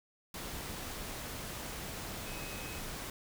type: tone in noise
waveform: sine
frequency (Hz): 2546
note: D#7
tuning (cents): +39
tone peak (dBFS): -49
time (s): 2.26-2.79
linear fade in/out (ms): 2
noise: pink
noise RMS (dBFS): -42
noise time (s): 0.34-3.1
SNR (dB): -10
effects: none